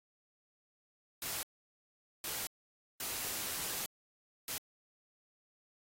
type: noise bursts at uneven times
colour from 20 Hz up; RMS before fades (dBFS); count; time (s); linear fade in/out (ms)
white; -39; 4; 1.22-1.43 / 2.24-2.47 / 3-3.86 / 4.48-4.58; 2
effects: AAC 48 kbps